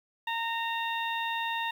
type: harmonic tone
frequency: 920 Hz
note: A#5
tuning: 23 cents flat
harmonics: 1 / 2 / 3 / 4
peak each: -32 / -35 / -37 / -38 dBFS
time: 0.27-1.71 s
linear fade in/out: 5 ms
effects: 9-bit